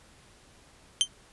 sawtooth tone with exponential decay, 3120 Hz, G7, 9 cents flat, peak -12 dBFS, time 1.01-1.08 s, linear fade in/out 0 ms, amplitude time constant 15 ms, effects pink hiss -57 dBFS RMS until 1.32 s + resampled to 24000 Hz

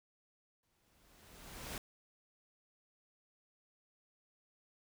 pink noise with exponential growth, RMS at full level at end -42 dBFS, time 0.63-1.78 s, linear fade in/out 2 ms, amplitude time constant 250 ms, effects none

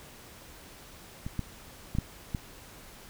clicks, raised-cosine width 5 ms, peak -23 / -18 / -21 / -14 / -18 dBFS, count 5, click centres 1.265 / 1.393 / 1.951 / 1.986 / 2.348 s, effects pink hiss -50 dBFS RMS until 3.09 s

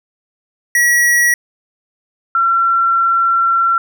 square / sine tone pair in turn, 1922 / 1359.1 Hz, B6 / F6, -48 / -48 cents, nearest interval tritone, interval 600 cents, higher first, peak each -10 dBFS, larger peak neither, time 0.75-1.34 / 2.35-3.78 s, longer second, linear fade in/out 2 ms, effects none

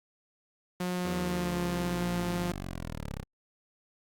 sawtooth tone with pitch glide, 179.7 to 175.7 Hz, F3 to F3, +50 to +11 cents, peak -26 dBFS, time 0.8-2.52 s, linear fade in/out 5 ms, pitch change -39 cents, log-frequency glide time 1.13-1.55 s
10% pulse linear sweep, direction down, 83.7 to 32.1 Hz, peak -28 dBFS, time 1.04-3.24 s, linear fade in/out 20 ms
effects Opus 48 kbps

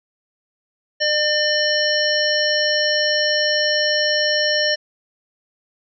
harmonic tone with a mistuned harmonic, 600 Hz, D5, 37 cents sharp, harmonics 1 / 3 / 5 / 7 / 9, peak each -21 / -21 / -25 / -27 / -21 dBFS, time 1-4.76 s, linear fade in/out 20 ms, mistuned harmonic 9, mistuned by +29 cents, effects none

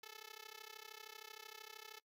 5% pulse tone with amplitude modulation, 435.2 Hz, A4, 19 cents flat, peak -37 dBFS, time 0.03-2 s, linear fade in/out 5 ms, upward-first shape sine, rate 33 Hz, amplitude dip 95%, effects noise-tail reverb RT60 0.1 s tail -22 dB re dry

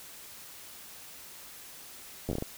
slowing click train, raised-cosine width 2 ms, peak -19 dBFS, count 7, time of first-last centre 2.29-2.424 s, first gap 10 ms, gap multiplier 1.32, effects white hiss -48 dBFS RMS until 2.57 s

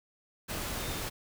sine tone in noise, 3648 Hz, A#7, 38 cents flat, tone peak -47 dBFS, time 0.77-1.01 s, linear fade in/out 20 ms, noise pink, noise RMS -36 dBFS, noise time 0.48-1.1 s, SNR -14 dB, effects none

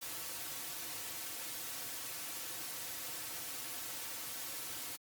white noise with comb filter, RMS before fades -43 dBFS, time 0.01-4.97 s, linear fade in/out 20 ms, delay 4.9 ms, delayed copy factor -0.8, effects high-pass 100 Hz 12 dB/octave + Opus 48 kbps

